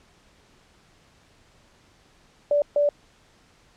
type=tone bursts at uneven times; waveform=sine; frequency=582 Hz; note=D5; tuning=16 cents flat; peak=-17 dBFS; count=2; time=2.51-2.62 / 2.76-2.89 s; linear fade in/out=2 ms; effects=pink hiss -58 dBFS RMS until 3.76 s + low-pass 7000 Hz 12 dB/octave